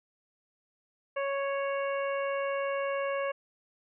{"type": "harmonic tone", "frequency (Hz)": 554.4, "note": "C#5", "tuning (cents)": 0, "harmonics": [1, 2, 3, 4, 5], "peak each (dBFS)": [-30, -36, -40, -42, -44], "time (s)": [1.16, 3.32], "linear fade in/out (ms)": 10, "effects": []}